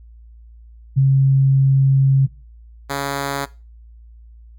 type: tone pair in turn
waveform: sine / 5% pulse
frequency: 135.4 / 139.77 Hz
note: C#3 / C#3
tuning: -40 / +15 cents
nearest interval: minor second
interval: 55 cents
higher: second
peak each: -10 dBFS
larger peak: neither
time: 0.96-2.27 / 2.89-3.46 s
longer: first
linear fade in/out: 20 ms
effects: noise-tail reverb RT60 0.3 s tail -19 dB re dry + added 57 Hz sine -40 dBFS peak until 4.58 s